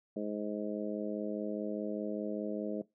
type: harmonic tone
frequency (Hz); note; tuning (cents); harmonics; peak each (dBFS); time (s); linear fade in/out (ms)
104.9; G#2; +18; 2 / 3 / 4 / 5 / 6; -38 / -40 / -41 / -42 / -43; 0.16-2.82; 5
effects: noise-tail reverb RT60 0.2 s tail -20 dB re dry